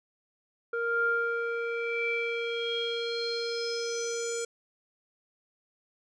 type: tone with low-pass filter sweep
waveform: square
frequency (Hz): 466.2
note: A#4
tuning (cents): 0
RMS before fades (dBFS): -31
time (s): 0.73-4.45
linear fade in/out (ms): 5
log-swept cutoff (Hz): 1200 to 7500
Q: 7.2
effects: none